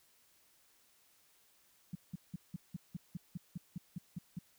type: tone bursts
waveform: sine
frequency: 174.4 Hz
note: F3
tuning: 2 cents flat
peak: -37 dBFS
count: 13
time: 1.93-4.389 s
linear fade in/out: 5 ms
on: 23 ms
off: 180 ms
effects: white hiss -69 dBFS RMS until 4.58 s